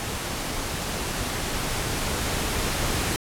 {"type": "noise with level ramp", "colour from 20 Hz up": "pink", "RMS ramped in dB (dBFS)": [-30, -25], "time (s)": [0, 3.16], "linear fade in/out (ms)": 0, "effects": ["low-pass 12000 Hz 12 dB/octave"]}